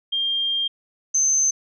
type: tone pair in turn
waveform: sine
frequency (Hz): 3200 / 6225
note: G7 / G8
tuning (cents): +35 / -13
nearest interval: octave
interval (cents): 1152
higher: second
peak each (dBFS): -20 / -16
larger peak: second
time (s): 0.12-0.68 / 1.14-1.51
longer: first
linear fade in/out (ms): 10
effects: none